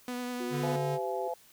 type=tone with vibrato; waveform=sawtooth; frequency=246.9 Hz; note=B3; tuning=in tune; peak=-30 dBFS; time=0.08-0.76 s; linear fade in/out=2 ms; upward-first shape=sine; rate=10 Hz; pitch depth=14 cents each way
type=tone with pitch glide; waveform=sine; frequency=360.8 to 386.7 Hz; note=F#4 to G4; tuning=-44 to -24 cents; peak=-36 dBFS; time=0.4-1.28 s; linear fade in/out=5 ms; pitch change=+120 cents; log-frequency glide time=0.66-0.94 s
type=tone; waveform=square; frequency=144.9 Hz; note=D3; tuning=23 cents flat; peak=-33 dBFS; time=0.5-0.99 s; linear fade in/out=50 ms
type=harmonic tone; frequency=169.9 Hz; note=F3; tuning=47 cents flat; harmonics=3 / 4 / 5; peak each=-35 / -36 / -37 dBFS; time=0.63-1.34 s; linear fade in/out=5 ms
effects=white hiss -59 dBFS RMS until 1.52 s